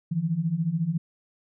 sine beating tone pair, 155.56 / 169.56 Hz, D#3 / E3, 0 / +49 cents, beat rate 14 Hz, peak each -28 / -25 dBFS, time 0.11-0.98 s, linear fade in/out 10 ms, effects none

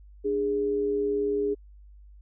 sine tone pair together, 293.7 / 412 Hz, D4 / G#4, 0 / -14 cents, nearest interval tritone, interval 586 cents, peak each -32 / -24 dBFS, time 0.24-1.55 s, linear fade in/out 20 ms, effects added 50 Hz sine -47 dBFS peak until 2.21 s

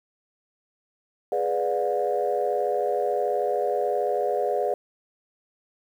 sine chord, G# diminished seventh, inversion none, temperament equal with one note detuned, 415.3 / 493.9 / 587.3 / 716.4 Hz, G#4 / B4 / D5 / F5, 0 / 0 / 0 / +44 cents, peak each -27 / -27 / -27 / -27 dBFS, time 1.32-4.74 s, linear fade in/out 2 ms, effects tanh soft clip ceiling -13 dBFS + 9-bit

